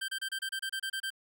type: tone bursts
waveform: 25% pulse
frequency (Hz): 1568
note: G6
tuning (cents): 0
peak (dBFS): -29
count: 11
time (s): 0.01-1.104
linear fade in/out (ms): 10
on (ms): 74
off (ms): 28
effects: none